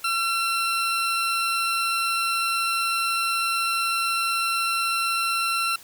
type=tone; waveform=20% pulse; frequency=1354 Hz; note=E6; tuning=46 cents sharp; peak=-17 dBFS; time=0.04-5.76 s; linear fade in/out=5 ms; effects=white hiss -47 dBFS RMS until 5.83 s